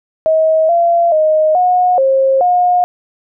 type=tone with pitch steps; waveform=sine; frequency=636 / 684 / 622 / 725 / 535 / 717 Hz; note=D#5 / F5 / D#5 / F#5 / C5 / F5; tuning=+38 / -36 / -1 / -35 / +38 / +45 cents; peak=-8 dBFS; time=0.26-2.84 s; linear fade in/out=0 ms; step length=430 ms; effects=none